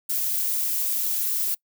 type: noise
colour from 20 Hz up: violet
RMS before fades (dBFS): -25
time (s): 0.09-1.55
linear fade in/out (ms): 10
effects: noise-tail reverb RT60 0.1 s tail -24 dB re dry